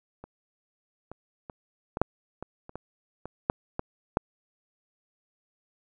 clicks, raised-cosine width 1 ms, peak -28 / -26 / -25 / -17 / -6 / -22 / -29 / -22 / -23 / -8 / -15 / -8 dBFS, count 12, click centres 0.24 / 1.116 / 1.498 / 1.971 / 2.016 / 2.426 / 2.694 / 2.756 / 3.256 / 3.499 / 3.794 / 4.171 s, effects none

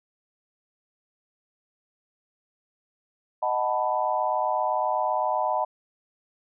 sine chord, B dominant seventh, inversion first, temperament equal, 622.3 / 740 / 880 / 987.8 Hz, D#5 / F#5 / A5 / B5, 0 / 0 / 0 / 0 cents, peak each -28 dBFS, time 3.42-5.65 s, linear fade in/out 10 ms, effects none

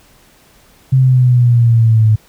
sine exponential sweep, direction down, 132.7 to 107.6 Hz, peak -6 dBFS, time 0.92-2.16 s, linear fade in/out 10 ms, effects pink hiss -48 dBFS RMS until 2.28 s

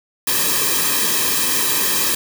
white noise with comb filter, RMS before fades -18 dBFS, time 0.27-2.15 s, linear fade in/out 5 ms, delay 1.4 ms, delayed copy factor -1, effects none

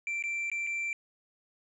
triangle tone with dropouts, 2349 Hz, D7, in tune, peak -29 dBFS, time 0.07-0.93 s, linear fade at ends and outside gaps 1 ms, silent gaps 0.225-0.238 / 0.5-0.516 / 0.667-0.671 s, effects resampled to 22050 Hz

